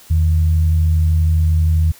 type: tone pair together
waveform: sine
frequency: 81.7 / 154.23 Hz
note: E2 / D#3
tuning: -15 / -15 cents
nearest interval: major seventh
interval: 1100 cents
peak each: -11 / -23 dBFS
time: 0.1-1.92 s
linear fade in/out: 10 ms
effects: white hiss -44 dBFS RMS until 1.99 s